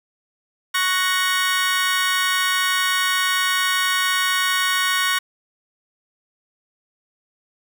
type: chord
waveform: 25% pulse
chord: F# major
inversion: second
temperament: equal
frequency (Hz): 1108.7 / 1480 / 1864.7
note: C#6 / F#6 / A#6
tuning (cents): 0 / 0 / 0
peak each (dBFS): -19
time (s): 0.74-5.19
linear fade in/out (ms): 10
effects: none